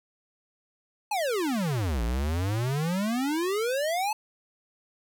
square exponential two-way sweep, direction down then up, 880 to 55 to 880 Hz, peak -26 dBFS, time 1.11-4.13 s, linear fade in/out 5 ms, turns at 2.03 s, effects none

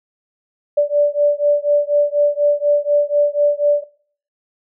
sine beating tone pair, 582 / 586.1 Hz, D5 / D5, -16 / -4 cents, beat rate 4.1 Hz, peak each -15 dBFS, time 0.77-3.84 s, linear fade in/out 10 ms, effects noise-tail reverb RT60 0.5 s tail -18 dB re dry

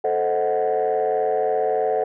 sine chord, A diminished seventh, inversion none, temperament equal, 440 / 523.3 / 622.3 / 740 Hz, A4 / C5 / Eb5 / Gb5, 0 / 0 / 0 / 0 cents, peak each -21 / -24 / -25 / -22 dBFS, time 0.04-2.04 s, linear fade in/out 5 ms, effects tanh soft clip ceiling -13 dBFS

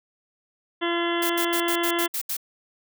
harmonic tone, 341.7 Hz, F4, 38 cents flat, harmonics 1 / 2 / 3 / 4 / 5 / 6 / 8 / 9 / 10, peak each -25 / -32 / -31 / -34 / -33 / -33 / -38 / -35 / -35 dBFS, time 0.81-2.08 s, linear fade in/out 20 ms
blue noise bursts, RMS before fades -28 dBFS, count 8, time 1.22-2.368 s, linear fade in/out 5 ms, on 77 ms, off 76 ms
effects none

